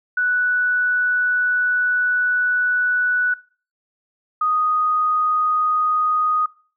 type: tone pair in turn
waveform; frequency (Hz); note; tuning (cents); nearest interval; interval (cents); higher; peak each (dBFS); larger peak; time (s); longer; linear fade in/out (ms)
sine; 1480 / 1243.2; F#6 / D#6; 0 / -2; minor third; 302; first; -16; neither; 0.17-3.34 / 4.41-6.46; first; 5
effects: noise-tail reverb RT60 0.4 s tail -21 dB re dry